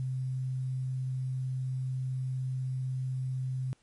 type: tone with quantisation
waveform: sine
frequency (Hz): 129.7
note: C3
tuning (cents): -15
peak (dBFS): -30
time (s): 0-3.73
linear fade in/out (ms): 0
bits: 10
effects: pink hiss -69 dBFS RMS until 3.82 s + MP3 48 kbps